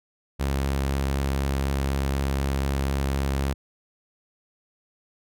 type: tone with vibrato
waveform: sawtooth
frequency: 68.4 Hz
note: C#2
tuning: 23 cents flat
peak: -19 dBFS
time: 0.39-3.54 s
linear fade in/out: 20 ms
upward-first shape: triangle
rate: 4 Hz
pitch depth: 12 cents each way
effects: none